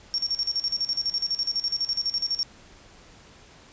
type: tone with tremolo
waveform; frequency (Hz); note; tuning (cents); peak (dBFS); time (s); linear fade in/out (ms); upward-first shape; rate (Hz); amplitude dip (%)
sine; 5510; F8; -24; -22; 0.14-2.43; 0; square; 12; 80
effects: pink hiss -51 dBFS RMS until 3.72 s + resampled to 16000 Hz